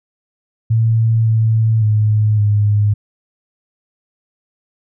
sine tone with pitch steps, 113 / 111.5 / 106.9 / 104 Hz, A2 / A2 / A2 / G#2, +47 / +23 / -49 / +3 cents, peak -10 dBFS, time 0.7-2.94 s, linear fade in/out 10 ms, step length 560 ms, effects none

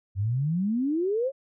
sine exponential sweep, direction up, 92.5 to 560 Hz, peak -23 dBFS, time 0.15-1.32 s, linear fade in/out 50 ms, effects none

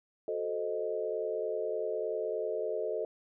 sine chord, F# diminished seventh, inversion none, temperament equal, 370 / 440 / 523.3 / 622.3 Hz, F#4 / A4 / C5 / Eb5, 0 / 0 / 0 / 0 cents, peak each -40 / -34 / -39 / -36 dBFS, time 0.28-3.05 s, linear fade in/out 2 ms, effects none

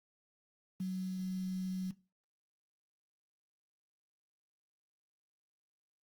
sine tone with quantisation, 186.4 Hz, F#3, 13 cents sharp, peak -34 dBFS, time 0.8-1.91 s, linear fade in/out 5 ms, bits 9, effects noise-tail reverb RT60 0.3 s tail -19 dB re dry + Opus 24 kbps

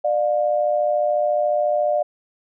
sine tone pair together, 597 / 711.1 Hz, D5 / F5, +28 / +31 cents, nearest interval minor third, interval 303 cents, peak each -18 / -22 dBFS, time 0.04-2.03 s, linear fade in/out 10 ms, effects none

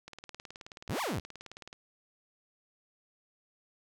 click train, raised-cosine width 0.2 ms, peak -28 dBFS, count 32, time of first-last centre 0.08-1.729 s, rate 18.8 Hz
sawtooth exponential two-way sweep, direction up then down, 66.7 to 1202 to 66.7 Hz, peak -28 dBFS, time 0.89-1.2 s, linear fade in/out 10 ms, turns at 1.01 s
effects none

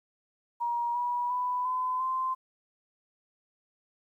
sine tone with pitch steps, 949 / 970.6 / 992.7 / 1015.4 / 1038.5 Hz, A#5 / B5 / B5 / B5 / C6, +31 / -30 / +9 / +48 / -13 cents, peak -27 dBFS, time 0.6-2.35 s, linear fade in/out 20 ms, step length 350 ms, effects 11-bit

